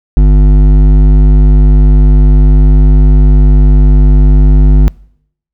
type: tone with hard clipping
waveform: sine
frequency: 49.97 Hz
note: G1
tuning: 34 cents sharp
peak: -3 dBFS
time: 0.17-4.88 s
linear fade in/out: 0 ms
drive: 11 dB
effects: noise-tail reverb RT60 0.7 s tail -25 dB re dry

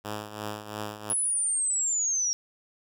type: tone with tremolo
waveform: 5% pulse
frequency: 105.6 Hz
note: G#2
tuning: 29 cents sharp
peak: -20 dBFS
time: 0.04-1.14 s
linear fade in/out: 20 ms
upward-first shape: triangle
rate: 2.9 Hz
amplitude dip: 75%
type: linear sweep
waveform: sine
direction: down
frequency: 10420 to 5588 Hz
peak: -24 dBFS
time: 1.1-2.33 s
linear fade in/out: 0 ms
effects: none

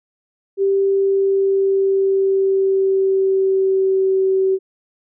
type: tone with pitch glide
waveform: sine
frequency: 392 to 381.7 Hz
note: G4 to G4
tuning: 0 to -46 cents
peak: -13 dBFS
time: 0.57-4.59 s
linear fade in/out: 50 ms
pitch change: -46 cents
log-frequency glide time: 0.82-4.23 s
effects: none

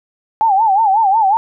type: tone with vibrato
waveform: sine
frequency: 833 Hz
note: G#5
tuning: 5 cents sharp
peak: -9 dBFS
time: 0.41-1.37 s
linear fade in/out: 0 ms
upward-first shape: sine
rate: 5.5 Hz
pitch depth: 160 cents each way
effects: none

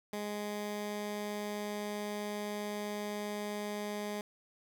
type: tone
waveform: 15% pulse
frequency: 207.7 Hz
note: G#3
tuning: in tune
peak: -30 dBFS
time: 0.13-4.21 s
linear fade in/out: 2 ms
effects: none

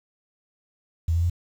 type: tone with pitch steps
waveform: sine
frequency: 82.41 / 84.53 / 86.71 Hz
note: E2 / E2 / F2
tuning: 0 / +44 / -12 cents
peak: -19 dBFS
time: 1.08-1.299 s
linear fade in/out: 5 ms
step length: 73 ms
effects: 8-bit

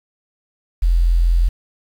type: tone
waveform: sine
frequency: 42.68 Hz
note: F1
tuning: 39 cents flat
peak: -11 dBFS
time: 0.82-1.49 s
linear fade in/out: 10 ms
effects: 7-bit

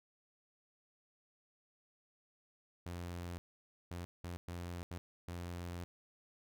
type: tone bursts at uneven times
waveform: sawtooth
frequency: 87.31 Hz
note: F2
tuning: in tune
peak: -38 dBFS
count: 6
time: 2.86-3.38 / 3.91-4.05 / 4.24-4.37 / 4.48-4.83 / 4.91-4.98 / 5.28-5.84 s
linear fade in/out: 0 ms
effects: none

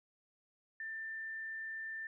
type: tone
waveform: sine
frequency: 1784 Hz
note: A6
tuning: 23 cents sharp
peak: -40 dBFS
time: 0.8-2.07 s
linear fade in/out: 2 ms
effects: none

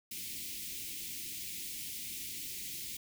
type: band-stop noise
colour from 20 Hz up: white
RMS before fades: -42 dBFS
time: 0.11-2.97 s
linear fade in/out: 5 ms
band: 370 to 2100 Hz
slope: 48 dB/octave
effects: none

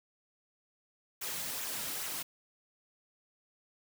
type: noise with flanger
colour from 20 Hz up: white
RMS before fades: -38 dBFS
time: 1.21-2.23 s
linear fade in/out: 10 ms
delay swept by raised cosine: 0.2 to 2.7 ms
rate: 2.4 Hz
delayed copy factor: -0.5
effects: none

